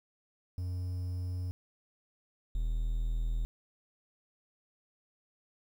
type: tone pair in turn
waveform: triangle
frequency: 90.2 / 40.18 Hz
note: F#2 / E1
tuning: -44 / -44 cents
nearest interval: octave + major second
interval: 1400 cents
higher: first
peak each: -31 / -27 dBFS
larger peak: second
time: 0.58-1.51 / 2.55-3.45 s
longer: first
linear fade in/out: 0 ms
effects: 10-bit